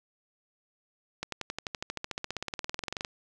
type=accelerating click train; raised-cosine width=0.2 ms; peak=-16 dBFS; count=30; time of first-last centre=1.23-3.048 s; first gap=93 ms; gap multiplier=0.97; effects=none